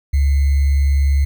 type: tone with sample-and-hold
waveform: sine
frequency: 69.9 Hz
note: C#2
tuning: 15 cents sharp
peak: -11 dBFS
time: 0.13-1.25 s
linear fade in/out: 10 ms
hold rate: 2100 Hz
effects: none